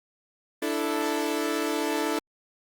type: chord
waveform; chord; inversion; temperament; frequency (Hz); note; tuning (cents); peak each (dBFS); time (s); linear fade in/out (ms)
sawtooth; D suspended second; none; equal; 293.7 / 329.6 / 440; D4 / E4 / A4; 0 / 0 / 0; -26; 0.62-2.19; 5
effects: Opus 32 kbps